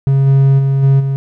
triangle tone with level steps, 136.5 Hz, C#3, 26 cents flat, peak -6 / -4 / -8 / -4 / -11 dBFS, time 0.07-1.16 s, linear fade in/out 0 ms, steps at 0.26 / 0.58 / 0.82 / 0.99 s, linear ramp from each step 20 ms, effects none

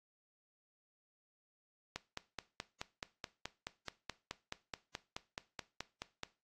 click train, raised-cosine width 0.2 ms, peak -22 dBFS, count 21, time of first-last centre 1.96-6.234 s, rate 4.68 Hz, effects noise-tail reverb RT60 0.3 s tail -18 dB re dry + AAC 48 kbps

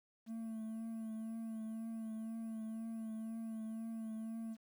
triangle tone with vibrato, 223.1 Hz, A3, 24 cents sharp, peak -39 dBFS, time 0.26-4.57 s, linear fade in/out 50 ms, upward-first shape triangle, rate 2 Hz, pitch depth 30 cents each way, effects 11-bit

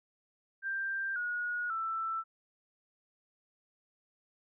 sine tone with pitch steps, 1580 / 1448.9 / 1328.6 Hz, G6 / F#6 / E6, +13 / -37 / +13 cents, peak -32 dBFS, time 0.62-2.24 s, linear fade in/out 50 ms, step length 540 ms, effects none

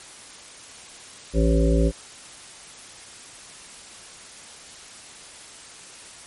harmonic tone with a mistuned harmonic, 55.4 Hz, A1, 13 cents sharp, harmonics 1 / 3 / 5 / 7 / 9 / 10, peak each -18 / -23 / -25 / -26 / -28 / -28 dBFS, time 1.33-1.92 s, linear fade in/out 50 ms, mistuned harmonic 1, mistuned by +53 cents, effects white hiss -43 dBFS RMS until 6.26 s + MP3 48 kbps

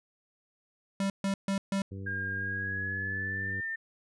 square tone bursts, 196 Hz, G3, in tune, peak -28 dBFS, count 4, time 1-1.82 s, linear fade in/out 2 ms, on 100 ms, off 140 ms
harmonic tone, 97.2 Hz, G2, 14 cents flat, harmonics 1 / 2 / 3 / 4 / 5, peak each -38 / -44 / -48 / -50 / -52 dBFS, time 1.91-3.61 s, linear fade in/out 10 ms
sine tone with pitch glide, 1615 to 1802.3 Hz, G#6 to A6, -49 to +41 cents, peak -32 dBFS, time 2.06-3.76 s, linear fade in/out 10 ms, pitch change +190 cents, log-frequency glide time 2.37-3.58 s
effects resampled to 24000 Hz

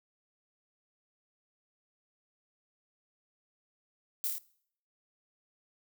violet noise with echo, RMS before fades -32 dBFS, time 4.24-4.27 s, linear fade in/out 0 ms, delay 28 ms, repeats 4, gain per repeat -2 dB, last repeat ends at 4.382 s, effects noise-tail reverb RT60 0.6 s tail -21 dB re dry

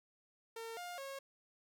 sawtooth tone with pitch steps, 455.2 / 707 / 546 Hz, A#4 / F5 / C#5, -41 / +21 / -26 cents, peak -40 dBFS, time 0.56-1.19 s, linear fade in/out 5 ms, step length 210 ms, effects none

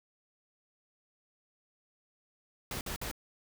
pink noise bursts, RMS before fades -38 dBFS, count 3, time 2.71-3.114 s, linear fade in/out 2 ms, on 100 ms, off 52 ms, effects none

